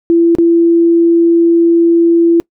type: tone with dropouts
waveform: sine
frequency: 336.9 Hz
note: E4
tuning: 38 cents sharp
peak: -5 dBFS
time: 0.1-2.4 s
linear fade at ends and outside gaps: 0 ms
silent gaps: 0.351-0.385 s
effects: noise-tail reverb RT60 0.1 s tail -26 dB re dry